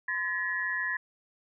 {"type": "tone cluster", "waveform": "sine", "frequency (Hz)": [1027, 1711, 1898], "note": ["C6", "A6", "A#6"], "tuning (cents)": [-33, -49, 31], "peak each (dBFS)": [-39, -31, -32], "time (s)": [0.08, 0.97], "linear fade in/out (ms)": 5, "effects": []}